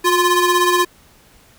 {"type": "ring-modulated tone", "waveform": "30% pulse", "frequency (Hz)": 698.5, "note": "F5", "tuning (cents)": 0, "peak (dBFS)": -7, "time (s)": [0.04, 0.85], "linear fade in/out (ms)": 10, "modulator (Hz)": 341, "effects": ["pink hiss -50 dBFS RMS until 1.58 s"]}